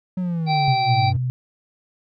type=linear sweep; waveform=triangle; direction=down; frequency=186.2 to 92.5 Hz; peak=-19 dBFS; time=0.17-1.17 s; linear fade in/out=5 ms
type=harmonic tone; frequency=777 Hz; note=G5; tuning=16 cents flat; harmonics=1 / 3 / 5 / 6; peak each=-18 / -28 / -32 / -30 dBFS; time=0.46-1.13 s; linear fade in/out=50 ms
type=tone; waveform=sine; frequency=126.2 Hz; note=B2; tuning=38 cents sharp; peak=-20 dBFS; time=0.68-1.3 s; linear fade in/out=0 ms
effects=none